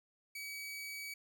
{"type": "tone", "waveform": "sawtooth", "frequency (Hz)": 2276, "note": "C#7", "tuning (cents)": 45, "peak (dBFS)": -39, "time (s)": [0.35, 1.14], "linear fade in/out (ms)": 5, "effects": []}